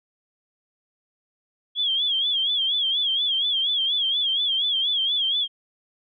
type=tone with vibrato; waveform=sine; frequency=3305 Hz; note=G#7; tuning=9 cents flat; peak=-20 dBFS; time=1.75-5.48 s; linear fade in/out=50 ms; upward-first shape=sine; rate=4.2 Hz; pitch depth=100 cents each way; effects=none